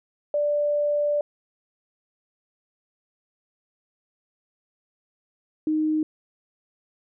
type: tone pair in turn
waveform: sine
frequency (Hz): 587.3 / 309.9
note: D5 / D#4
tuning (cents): 0 / -7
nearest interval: major seventh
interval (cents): 1107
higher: first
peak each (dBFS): -20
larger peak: neither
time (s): 0.34-1.21 / 5.67-6.03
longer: first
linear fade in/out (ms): 2
effects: none